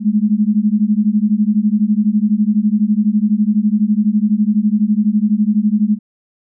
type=beating tone pair; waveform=sine; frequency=204.9 / 216.9 Hz; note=G#3 / A3; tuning=-23 / -25 cents; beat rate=12 Hz; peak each=-14 dBFS; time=0-5.99 s; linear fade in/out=50 ms; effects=none